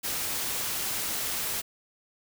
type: noise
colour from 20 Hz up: white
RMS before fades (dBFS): -31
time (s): 0.03-1.62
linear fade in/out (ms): 20
effects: none